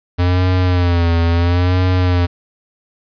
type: tone with vibrato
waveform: square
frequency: 87.9 Hz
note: F2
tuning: 12 cents sharp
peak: -12 dBFS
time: 0.18-2.27 s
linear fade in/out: 20 ms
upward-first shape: sine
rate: 0.74 Hz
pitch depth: 77 cents each way
effects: resampled to 11025 Hz + 8-bit